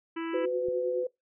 harmonic tone, 330 Hz, E4, 2 cents sharp, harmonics 1 / 3 / 4 / 5 / 6 / 7 / 8 / 9, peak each -32 / -42 / -44 / -46 / -48 / -49 / -50 / -51 dBFS, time 0.16-0.46 s, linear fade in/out 10 ms
sine tone with tremolo, 366.3 Hz, F#4, 17 cents flat, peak -28 dBFS, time 0.33-1.04 s, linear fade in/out 5 ms, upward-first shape triangle, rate 9.6 Hz, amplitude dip 70%
sine tone, 504 Hz, B4, 35 cents sharp, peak -28 dBFS, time 0.34-1.07 s, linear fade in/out 5 ms
click, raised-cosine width 3 ms, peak -33 dBFS, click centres 0.685 s
effects noise-tail reverb RT60 0.2 s tail -24 dB re dry

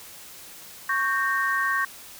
sine chord, G diminished, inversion second, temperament equal with one note detuned, 1108.7 / 1568 / 1845.4 Hz, Db6 / G6 / Bb6, 0 / 0 / -18 cents, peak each -26 dBFS, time 0.89-1.85 s, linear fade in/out 5 ms, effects white hiss -44 dBFS RMS until 2.19 s

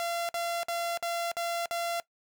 sawtooth tone bursts, 684 Hz, F5, 36 cents flat, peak -26 dBFS, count 6, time 0-2 s, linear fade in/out 0 ms, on 290 ms, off 52 ms, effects noise-tail reverb RT60 0.1 s tail -20 dB re dry

